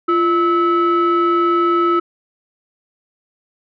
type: tone pair together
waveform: sine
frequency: 344.6 / 1301 Hz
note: F4 / E6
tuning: -23 / -23 cents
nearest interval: octave + major seventh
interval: 2300 cents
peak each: -13 dBFS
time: 0.08-2 s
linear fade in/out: 10 ms
effects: tanh soft clip ceiling -9 dBFS